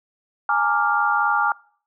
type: chord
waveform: sine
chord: Bb dominant seventh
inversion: third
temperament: equal with one note detuned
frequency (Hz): 830.6 / 914.2 / 1174.7 / 1396.9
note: Ab5 / Bb5 / D6 / F6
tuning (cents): 0 / -34 / 0 / 0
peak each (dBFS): -22 / -25 / -23 / -21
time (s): 0.49-1.52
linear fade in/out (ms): 2
effects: noise-tail reverb RT60 0.5 s tail -23 dB re dry